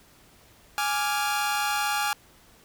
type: chord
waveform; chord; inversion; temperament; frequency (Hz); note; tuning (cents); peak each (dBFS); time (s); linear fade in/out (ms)
sawtooth; D diminished; second; equal; 830.6 / 1174.7 / 1396.9; Ab5 / D6 / F6; 0 / 0 / 0; -23 / -28 / -26; 0.78-2.13; 0
effects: pink hiss -56 dBFS RMS until 2.64 s